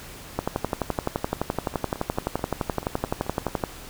two click trains, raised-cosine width 1 ms, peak -9 / -21 dBFS, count 39 / 9, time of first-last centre 0.39-3.638 / 1.74-3.483 s, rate 11.7 / 4.59 Hz, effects pink hiss -42 dBFS RMS until 3.89 s

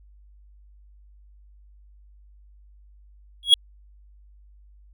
triangle tone with exponential growth, 3322 Hz, G#7, in tune, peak -4 dBFS, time 3.43-3.54 s, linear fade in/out 1 ms, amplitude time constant 23 ms, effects added 50 Hz sine -49 dBFS peak until 4.93 s

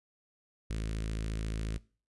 sawtooth tone with notch filter, 54.2 Hz, A1, 25 cents flat, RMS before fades -35 dBFS, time 0.7-1.78 s, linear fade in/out 5 ms, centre 840 Hz, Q 0.7, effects noise-tail reverb RT60 0.4 s tail -22 dB re dry + resampled to 24000 Hz

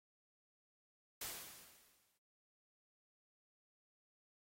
white noise with exponential decay, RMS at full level -43 dBFS, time 1.21-2.18 s, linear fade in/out 5 ms, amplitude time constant 210 ms, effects noise-tail reverb RT60 0.2 s tail -26 dB re dry + AAC 48 kbps

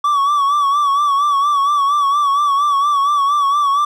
triangle tone with vibrato, 1142 Hz, D6, 49 cents flat, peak -10 dBFS, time 0.04-3.85 s, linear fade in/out 5 ms, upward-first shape sine, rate 4.3 Hz, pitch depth 62 cents each way, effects none

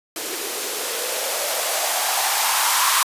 violet noise with band-pass filter sweep, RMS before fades -22 dBFS, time 0.16-3.03 s, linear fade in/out 2 ms, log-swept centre 340 to 1100 Hz, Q 4.2, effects resampled to 32000 Hz

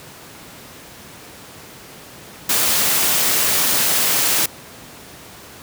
white noise, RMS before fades -17 dBFS, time 2.49-4.46 s, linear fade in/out 5 ms, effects pink hiss -39 dBFS RMS until 5.62 s + high-pass 100 Hz 12 dB/octave

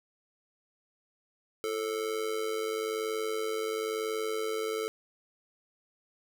square tone with amplitude modulation, 440 Hz, A4, in tune, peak -28 dBFS, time 1.64-4.88 s, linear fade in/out 0 ms, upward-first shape sine, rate 101 Hz, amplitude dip 70%, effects none

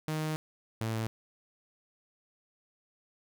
sawtooth tone pair in turn, 155.56 / 111.79 Hz, D#3 / A2, 0 / +28 cents, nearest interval tritone, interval 572 cents, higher first, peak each -27 dBFS, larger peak neither, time 0.08-0.36 / 0.81-1.07 s, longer first, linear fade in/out 0 ms, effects none

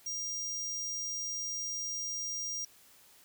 square tone, 5700 Hz, F8, 34 cents sharp, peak -35 dBFS, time 0.06-2.65 s, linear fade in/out 5 ms, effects white hiss -60 dBFS RMS until 3.24 s

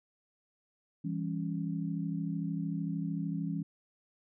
sine chord, C# diminished, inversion first, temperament just, 166.31 / 199.57 / 277.2 Hz, E3 / G3 / C#4, +16 / +31 / 0 cents, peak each -34 / -38 / -38 dBFS, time 1.04-3.63 s, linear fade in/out 10 ms, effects none

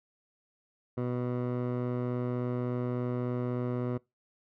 15% pulse tone with low-pass filter, 123.47 Hz, B2, in tune, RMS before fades -32 dBFS, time 0.97-3.98 s, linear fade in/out 10 ms, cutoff 960 Hz, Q 0.72, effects noise-tail reverb RT60 0.2 s tail -22 dB re dry

